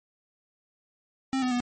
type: tone with pitch steps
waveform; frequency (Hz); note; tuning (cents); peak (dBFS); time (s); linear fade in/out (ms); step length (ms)
square; 265.3 / 252.8 / 244.8; C4 / B3 / B3; +24 / +41 / -15; -25; 1.33-1.603; 0; 91
effects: MP3 32 kbps